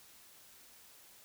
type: silence
effects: white hiss -59 dBFS RMS until 1.24 s